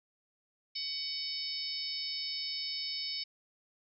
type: harmonic tone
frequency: 750 Hz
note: F#5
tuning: 23 cents sharp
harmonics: 3 / 4 / 5 / 6 / 7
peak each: -45 / -47 / -44 / -41 / -37 dBFS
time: 0.75-3.24 s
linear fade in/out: 10 ms
effects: none